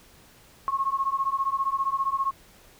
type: beating tone pair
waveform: sine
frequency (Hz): 1079 / 1094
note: C#6 / C#6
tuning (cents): -47 / -23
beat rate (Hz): 15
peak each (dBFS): -27 / -26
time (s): 0.68-2.31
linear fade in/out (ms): 0
effects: pink hiss -54 dBFS RMS until 2.79 s